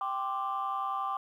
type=chord; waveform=sine; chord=G suspended fourth; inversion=none; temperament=just; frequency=784 / 1045.3 / 1176 Hz; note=G5 / C6 / D6; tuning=0 / -2 / +2 cents; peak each=-34 / -36 / -32 dBFS; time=0.01-1.17 s; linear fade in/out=2 ms; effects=tanh soft clip ceiling -24 dBFS + 11-bit